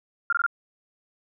sine tone bursts, 1396.9 Hz, F6, in tune, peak -19 dBFS, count 4, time 0.3-0.464 s, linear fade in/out 2 ms, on 26 ms, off 20 ms, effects none

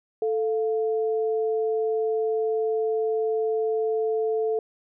sine tone pair together, 440 / 698.5 Hz, A4 / F5, 0 / 0 cents, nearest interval minor sixth, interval 800 cents, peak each -22 / -33 dBFS, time 0.22-4.59 s, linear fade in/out 2 ms, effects none

